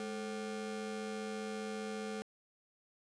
35% pulse ring-modulated tone, 324.9 Hz, E4, 25 cents flat, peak -34 dBFS, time 0-2.22 s, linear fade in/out 0 ms, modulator 115 Hz, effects resampled to 22050 Hz

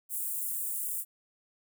white high-pass noise, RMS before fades -34 dBFS, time 0.09-1.05 s, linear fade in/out 50 ms, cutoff 8000 Hz, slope 48 dB/octave, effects none

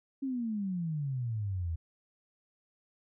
sine exponential sweep, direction down, 277.2 to 79.4 Hz, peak -31 dBFS, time 0.22-1.76 s, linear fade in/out 10 ms, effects none

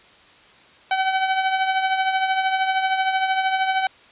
sawtooth tone with tremolo, 762 Hz, G5, 49 cents flat, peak -12 dBFS, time 0.91-3.87 s, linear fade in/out 2 ms, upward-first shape triangle, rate 13 Hz, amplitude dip 60%, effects white hiss -50 dBFS RMS until 4.11 s + resampled to 8000 Hz

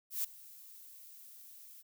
violet noise with ADSR envelope, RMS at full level -33 dBFS, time 0.1-1.83 s, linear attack 140 ms, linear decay 9 ms, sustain -21 dB, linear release 30 ms, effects none

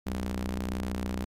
sawtooth ring-modulated tone, 61.4 Hz, B1, 9 cents flat, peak -23 dBFS, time 0.06-1.25 s, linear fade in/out 10 ms, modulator 136 Hz, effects MP3 96 kbps

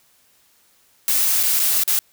blue noise with dropouts, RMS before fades -18 dBFS, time 1.08-1.99 s, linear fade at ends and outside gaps 1 ms, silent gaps 1.43-1.434 / 1.595-1.599 / 1.836-1.877 s, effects white hiss -58 dBFS RMS until 2.12 s

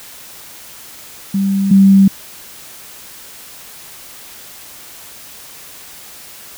sine tone pair in turn, 196 / 194.87 Hz, G3 / G3, 0 / -10 cents, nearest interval unison, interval 10 cents, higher first, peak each -12 / -4 dBFS, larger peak second, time 1.34-1.71 / 1.71-2.08 s, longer neither, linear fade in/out 5 ms, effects white hiss -36 dBFS RMS until 6.57 s

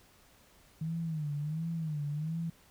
sine tone with vibrato, 155.56 Hz, D#3, in tune, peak -32 dBFS, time 0.81-2.5 s, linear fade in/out 5 ms, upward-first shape sine, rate 1.4 Hz, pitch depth 120 cents each way, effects pink hiss -62 dBFS RMS until 2.7 s

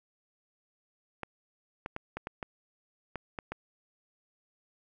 clicks, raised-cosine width 0.5 ms, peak -21 dBFS, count 9, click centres 1.233 / 1.861 / 1.964 / 2.17 / 2.271 / 2.428 / 3.157 / 3.388 / 3.52 s, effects none

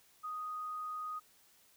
sine tone, 1244.5 Hz, D#6, in tune, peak -38 dBFS, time 0.23-1.2 s, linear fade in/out 20 ms, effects white hiss -66 dBFS RMS until 1.76 s

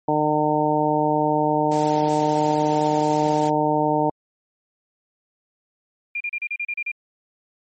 harmonic tone, 151.5 Hz, D#3, 46 cents flat, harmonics 1 / 2 / 3 / 4 / 5 / 6, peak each -28 / -23 / -25 / -24 / -24 / -23 dBFS, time 0.08-4.1 s, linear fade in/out 5 ms
white noise, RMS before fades -35 dBFS, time 1.71-3.5 s, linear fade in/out 10 ms
sine tone bursts, 2400 Hz, D7, 37 cents sharp, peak -23 dBFS, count 9, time 6.15-6.917 s, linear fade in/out 5 ms, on 55 ms, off 34 ms
effects MP3 32 kbps

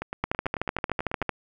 two click trains, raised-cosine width 0.5 ms, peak -16 / -10 dBFS, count 12 / 15, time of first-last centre 0.02-1.225 / 0.24-1.293 s, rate 9.13 / 13.3 Hz, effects none

